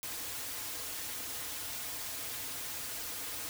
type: noise with comb filter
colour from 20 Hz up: white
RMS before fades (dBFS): -40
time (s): 0.03-3.49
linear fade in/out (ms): 0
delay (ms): 5.2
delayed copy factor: -0.85
effects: none